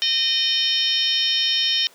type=harmonic tone with a mistuned harmonic; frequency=614 Hz; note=D#5; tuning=23 cents flat; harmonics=3 / 4 / 5 / 6 / 7 / 8 / 9; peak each=-33 / -32 / -21 / -23 / -31 / -30 / -26 dBFS; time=0.02-1.87 s; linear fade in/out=0 ms; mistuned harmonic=8; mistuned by=+80 cents; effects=pink hiss -50 dBFS RMS until 1.94 s + high-pass 400 Hz 12 dB/octave